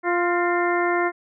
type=harmonic tone with a mistuned harmonic; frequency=349.2 Hz; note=F4; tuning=in tune; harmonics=1 / 2 / 3 / 4 / 5 / 6; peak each=-22 / -25 / -27 / -28 / -29 / -30 dBFS; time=0.03-1.12 s; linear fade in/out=50 ms; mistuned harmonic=5; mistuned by=+45 cents; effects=none